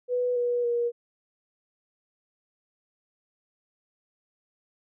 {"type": "tone with pitch steps", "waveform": "sine", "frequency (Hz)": [493.9, 484.6, 475.4], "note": ["B4", "B4", "A#4"], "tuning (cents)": [0, -33, 34], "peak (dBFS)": -23, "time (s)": [0.08, 0.92], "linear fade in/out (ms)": 50, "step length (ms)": 280, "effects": []}